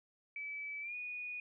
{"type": "tone with pitch glide", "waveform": "sine", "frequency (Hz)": [2300, 2465], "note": ["D7", "D#7"], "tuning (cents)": [-37, -17], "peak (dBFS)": -40, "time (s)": [0.36, 1.4], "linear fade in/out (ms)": 2, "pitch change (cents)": 120, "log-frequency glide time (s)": [0.81, 0.95], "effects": []}